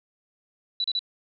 sine tone bursts, 3951 Hz, B7, in tune, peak -23 dBFS, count 3, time 0.8-0.992 s, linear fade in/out 2 ms, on 42 ms, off 33 ms, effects none

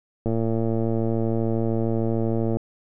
click train, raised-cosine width 2 ms, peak -12 dBFS, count 262, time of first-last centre 0.26-2.57 s, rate 113 Hz, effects none

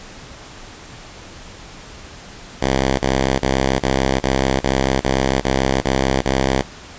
5% pulse tone bursts, 66.4 Hz, C2, 26 cents sharp, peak -4 dBFS, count 10, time 2.61-6.626 s, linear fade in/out 20 ms, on 380 ms, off 24 ms, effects pink hiss -38 dBFS RMS until 6.98 s + resampled to 16000 Hz

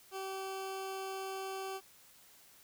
20% pulse tone, 384.4 Hz, G4, 34 cents flat, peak -34 dBFS, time 0.11-1.81 s, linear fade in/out 50 ms, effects white hiss -61 dBFS RMS until 2.63 s

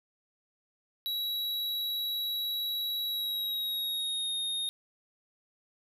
square tone with pitch glide, 3889 to 3705 Hz, B7 to A#7, -27 to -11 cents, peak -31 dBFS, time 1.06-4.69 s, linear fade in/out 0 ms, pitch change -84 cents, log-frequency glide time 3.06-4.34 s, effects none

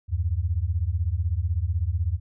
sine beating tone pair, 77.7 / 93.7 Hz, D#2 / F#2, -2 / +22 cents, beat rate 16 Hz, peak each -25 dBFS, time 0.08-2.2 s, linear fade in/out 50 ms, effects none

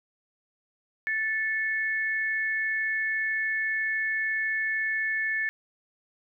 sine tone pair together, 1758.1 / 2192 Hz, A6 / C#7, -2 / -20 cents, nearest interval major third, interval 382 cents, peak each -26 / -32 dBFS, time 1.07-5.49 s, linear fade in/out 0 ms, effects none

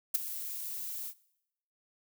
violet noise with ADSR envelope, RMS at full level -24 dBFS, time 0.14-1.14 s, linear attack 13 ms, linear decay 10 ms, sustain -15 dB, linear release 70 ms, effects noise-tail reverb RT60 0.8 s tail -21 dB re dry

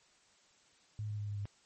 sine tone with pitch steps, 106.2 / 105.04 / 103.89 / 102.76 / 101.64 Hz, G#2 / G#2 / G#2 / G#2 / G#2, +39 / +20 / +1 / -18 / -37 cents, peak -36 dBFS, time 0.99-1.455 s, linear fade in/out 0 ms, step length 93 ms, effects white hiss -67 dBFS RMS until 1.65 s + MP3 32 kbps

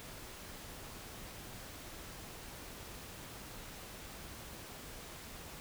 silence, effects pink hiss -49 dBFS RMS until 5.6 s

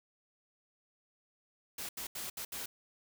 white noise bursts at uneven times, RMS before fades -41 dBFS, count 5, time 1.78-1.89 / 1.97-2.07 / 2.15-2.3 / 2.37-2.45 / 2.52-2.66 s, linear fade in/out 5 ms, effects none

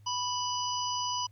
harmonic tone, 987.8 Hz, B5, in tune, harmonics 1 / 3 / 5 / 6, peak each -32 / -37 / -37 / -38 dBFS, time 0.06-1.27 s, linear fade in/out 10 ms, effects added 103 Hz sine -53 dBFS peak until 1.31 s + pink hiss -71 dBFS RMS until 1.31 s

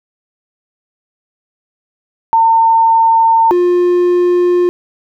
sine / triangle tone pair in turn, 906 / 354.6 Hz, A#5 / F4, -50 / +26 cents, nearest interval octave + major third, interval 1624 cents, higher first, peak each -6 dBFS, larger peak neither, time 2.33-3.51 / 3.51-4.69 s, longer neither, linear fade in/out 0 ms, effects none

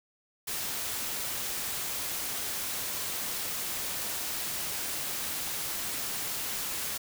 white noise, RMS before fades -34 dBFS, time 0.47-6.98 s, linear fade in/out 10 ms, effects none

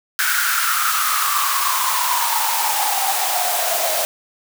white noise with high-pass filter sweep, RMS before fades -19 dBFS, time 0.19-4.05 s, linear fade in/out 0 ms, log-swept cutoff 1500 to 630 Hz, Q 9.4, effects none

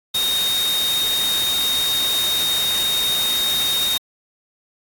sine tone in noise, 3713 Hz, A#7, 8 cents flat, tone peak -18 dBFS, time 0.14-3.98 s, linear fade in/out 10 ms, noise white, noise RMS -25 dBFS, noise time 0.14-3.98 s, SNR +4 dB, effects AAC 64 kbps

